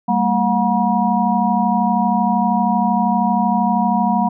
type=tone cluster; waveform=sine; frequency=195 / 227.8 / 724 / 960 Hz; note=G3 / A#3 / F#5 / B5; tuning=-9 / -40 / -38 / -49 cents; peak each=-19 dBFS; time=0.08-4.29 s; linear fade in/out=10 ms; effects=none